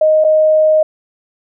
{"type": "tone with dropouts", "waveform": "sine", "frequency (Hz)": 622.3, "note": "D#5", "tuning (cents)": 0, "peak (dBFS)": -7, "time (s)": [0.01, 0.83], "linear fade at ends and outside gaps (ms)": 5, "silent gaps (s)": [0.241, 0.246], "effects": []}